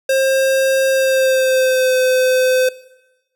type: tone with pitch glide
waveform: square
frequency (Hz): 533 to 512.5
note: C5 to C5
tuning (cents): +32 to -36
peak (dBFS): -13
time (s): 0.09-2.69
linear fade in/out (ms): 5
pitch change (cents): -68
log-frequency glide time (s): 0.89-1.95
effects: noise-tail reverb RT60 1.0 s tail -19 dB re dry

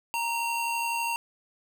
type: tone pair together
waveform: square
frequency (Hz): 932.3 / 2725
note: A#5 / F7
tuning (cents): 0 / -43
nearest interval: octave + perfect fifth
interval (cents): 1857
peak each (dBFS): -29 / -33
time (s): 0.14-1.16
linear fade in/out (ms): 0
effects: 10-bit

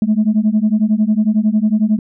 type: beating tone pair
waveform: sine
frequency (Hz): 209.1 / 220.1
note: G#3 / A3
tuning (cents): +12 / +1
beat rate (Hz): 11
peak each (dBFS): -13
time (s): 0.02-1.99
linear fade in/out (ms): 2
effects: tanh soft clip ceiling -6 dBFS

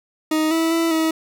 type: tone with pitch steps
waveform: 40% pulse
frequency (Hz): 312.4 / 326.2 / 330.8 / 320.5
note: D#4 / E4 / E4 / E4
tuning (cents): +7 / -18 / +6 / -49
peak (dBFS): -16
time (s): 0.31-1.11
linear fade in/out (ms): 5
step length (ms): 200
effects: none

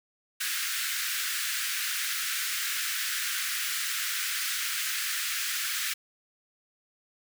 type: high-pass noise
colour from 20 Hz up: pink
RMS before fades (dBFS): -31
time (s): 0.4-5.94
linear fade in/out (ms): 10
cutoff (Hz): 1400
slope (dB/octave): 48
effects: none

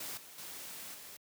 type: noise with level steps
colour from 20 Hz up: white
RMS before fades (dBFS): -42 / -53 / -46 / -50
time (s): 0-1.17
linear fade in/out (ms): 5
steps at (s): 0.17 / 0.38 / 0.94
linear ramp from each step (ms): 5
effects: high-pass 100 Hz 12 dB/octave

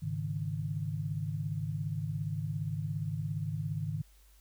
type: chord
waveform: sine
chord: Ab suspended fourth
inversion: none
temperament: just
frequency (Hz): 103.83 / 138.43 / 155.74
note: Ab2 / Db3 / Eb3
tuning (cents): 0 / -2 / +2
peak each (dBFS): -37 / -38 / -35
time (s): 0.02-4.02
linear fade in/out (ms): 10
effects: added 50 Hz sine -58 dBFS peak until 4.4 s + white hiss -66 dBFS RMS until 4.4 s

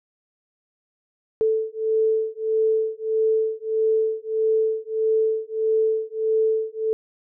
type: beating tone pair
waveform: sine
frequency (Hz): 439.5 / 441.1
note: A4 / A4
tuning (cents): -2 / +4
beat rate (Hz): 1.6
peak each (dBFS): -22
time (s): 1.41-6.93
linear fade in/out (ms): 0
effects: none

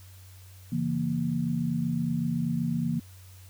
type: chord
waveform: sine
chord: A# diminished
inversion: first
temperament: just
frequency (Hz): 139.85 / 167.82 / 233.1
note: C#3 / E3 / A#3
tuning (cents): +16 / +31 / 0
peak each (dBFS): -32 / -29 / -29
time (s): 0.72-3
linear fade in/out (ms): 5
effects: added 93 Hz sine -47 dBFS peak until 3.49 s + white hiss -56 dBFS RMS until 3.49 s

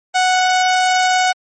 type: tone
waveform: sawtooth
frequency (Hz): 739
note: F#5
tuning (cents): -2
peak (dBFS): -8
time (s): 0.14-1.33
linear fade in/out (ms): 20
effects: MP3 32 kbps

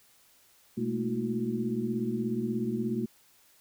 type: tone cluster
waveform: sine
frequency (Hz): 124.5 / 211.9 / 228.6 / 320 / 361.9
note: B2 / G#3 / A#3 / D#4 / F#4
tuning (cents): +14 / +35 / -34 / +49 / -38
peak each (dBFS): -38 / -34 / -31 / -40 / -35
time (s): 0.77-3.06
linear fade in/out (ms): 10
effects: white hiss -62 dBFS RMS until 3.6 s

